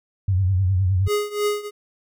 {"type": "tone with vibrato", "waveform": "sine", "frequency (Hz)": 93.9, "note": "F#2", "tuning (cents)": 26, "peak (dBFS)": -16, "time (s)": [0.28, 1.08], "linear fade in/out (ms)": 5, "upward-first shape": "triangle", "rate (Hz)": 9.7, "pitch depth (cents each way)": 110}
{"type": "tone with tremolo", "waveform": "square", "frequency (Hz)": 415.3, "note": "G#4", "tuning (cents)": 0, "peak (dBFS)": -18, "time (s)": [1.06, 1.71], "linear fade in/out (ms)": 50, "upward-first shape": "triangle", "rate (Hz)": 3.1, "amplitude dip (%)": 90}
{"effects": []}